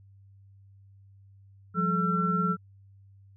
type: tone cluster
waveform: sine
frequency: 175.3 / 195 / 430 / 1351 Hz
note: F3 / G3 / A4 / E6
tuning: +7 / -9 / -40 / +42 cents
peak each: -27 / -32 / -36 / -27 dBFS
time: 1.74-2.57 s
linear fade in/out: 50 ms
effects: added 98 Hz sine -52 dBFS peak until 3.36 s